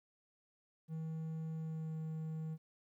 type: tone with pitch glide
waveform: triangle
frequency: 160 to 158.53 Hz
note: D#3 to D#3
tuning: +49 to +33 cents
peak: -37 dBFS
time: 0.88-2.58 s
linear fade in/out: 50 ms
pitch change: -16 cents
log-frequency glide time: 1.54-1.96 s
effects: 13-bit